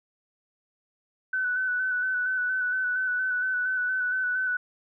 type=tone with vibrato; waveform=sine; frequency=1500 Hz; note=F#6; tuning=23 cents sharp; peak=-24 dBFS; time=1.33-4.57 s; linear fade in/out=5 ms; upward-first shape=square; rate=4.3 Hz; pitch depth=23 cents each way; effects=none